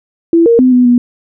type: tone with pitch steps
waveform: sine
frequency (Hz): 334.4 / 465.5 / 255.1 / 248.5 / 243.1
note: E4 / A#4 / C4 / B3 / B3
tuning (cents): +25 / -2 / -44 / +11 / -27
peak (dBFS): -4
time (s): 0.33-0.98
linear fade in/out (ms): 2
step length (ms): 130
effects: none